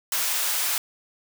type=high-pass noise; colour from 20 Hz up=white; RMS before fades=-25 dBFS; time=0.12-0.78 s; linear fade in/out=2 ms; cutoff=780 Hz; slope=12 dB/octave; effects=none